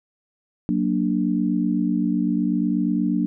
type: chord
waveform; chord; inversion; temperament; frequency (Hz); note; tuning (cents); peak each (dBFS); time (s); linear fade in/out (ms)
sine; Gb augmented; none; equal; 185 / 233.1 / 293.7; Gb3 / Bb3 / D4; 0 / 0 / 0; -23; 0.69-3.26; 0
effects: none